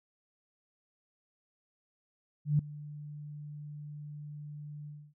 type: tone with ADSR envelope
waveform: sine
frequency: 148.1 Hz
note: D3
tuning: 15 cents sharp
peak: -21 dBFS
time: 2.45-5.14 s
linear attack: 140 ms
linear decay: 4 ms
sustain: -20 dB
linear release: 270 ms
effects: none